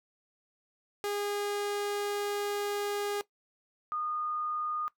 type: tone pair in turn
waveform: sawtooth / sine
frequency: 409.1 / 1225.9 Hz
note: G#4 / D#6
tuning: -26 / -26 cents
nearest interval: octave + perfect fifth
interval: 1900 cents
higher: second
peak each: -27 / -31 dBFS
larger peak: first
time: 1.04-3.21 / 3.92-4.88 s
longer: first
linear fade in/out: 0 ms
effects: noise-tail reverb RT60 0.1 s tail -18 dB re dry